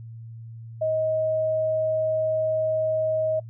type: tone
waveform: sine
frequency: 630 Hz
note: D#5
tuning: 21 cents sharp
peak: -21 dBFS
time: 0.81-3.4 s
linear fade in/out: 10 ms
effects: noise-tail reverb RT60 0.1 s tail -23 dB re dry + added 114 Hz sine -37 dBFS peak until 3.49 s